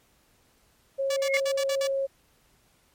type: tone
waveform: sine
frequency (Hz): 544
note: C#5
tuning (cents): -33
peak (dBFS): -24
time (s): 0.98-2.07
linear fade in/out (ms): 20
type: tone bursts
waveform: 5% pulse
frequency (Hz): 574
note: D5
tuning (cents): -40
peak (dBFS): -19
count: 7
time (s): 1.1-1.873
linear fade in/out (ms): 5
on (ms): 65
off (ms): 53
type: tone with exponential growth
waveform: sine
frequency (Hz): 2159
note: C#7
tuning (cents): -46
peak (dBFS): -19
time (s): 1.16-1.37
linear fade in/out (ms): 0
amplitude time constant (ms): 45
effects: pink hiss -64 dBFS RMS until 2.94 s + MP3 64 kbps